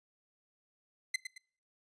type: tone with echo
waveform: sawtooth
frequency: 2049 Hz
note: C7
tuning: 37 cents flat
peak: -25 dBFS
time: 1.14-1.16 s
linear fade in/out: 5 ms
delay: 110 ms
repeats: 2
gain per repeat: -9 dB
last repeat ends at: 1.38 s
effects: noise-tail reverb RT60 0.5 s tail -24 dB re dry + resampled to 22050 Hz